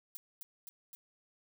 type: noise with echo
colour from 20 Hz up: violet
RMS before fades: -44 dBFS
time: 0.15-0.17 s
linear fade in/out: 0 ms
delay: 260 ms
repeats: 3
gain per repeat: -2 dB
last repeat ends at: 0.95 s
effects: none